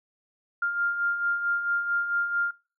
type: beating tone pair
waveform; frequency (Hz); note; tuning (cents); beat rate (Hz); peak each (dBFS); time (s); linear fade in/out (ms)
sine; 1396.9 / 1401.4; F6 / F6; 0 / +6; 4.5; -33 / -25; 0.62-2.51; 5
effects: noise-tail reverb RT60 0.4 s tail -24 dB re dry